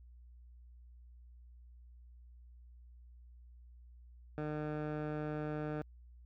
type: tone with low-pass filter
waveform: 15% pulse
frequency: 151.4 Hz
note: D#3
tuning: 47 cents flat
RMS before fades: -39 dBFS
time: 4.38-5.82 s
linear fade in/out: 0 ms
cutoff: 1400 Hz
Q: 0.93
effects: added 60 Hz sine -54 dBFS peak until 6.25 s